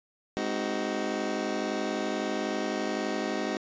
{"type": "chord", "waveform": "25% pulse", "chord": "Ab dominant seventh", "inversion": "none", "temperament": "just", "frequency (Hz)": [207.7, 259.6, 311.5, 373.8], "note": ["Ab3", "C4", "Eb4", "Gb4"], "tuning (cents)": [0, -13, 2, 18], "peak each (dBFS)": -31, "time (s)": [0.37, 3.57], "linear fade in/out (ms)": 0, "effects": ["resampled to 16000 Hz"]}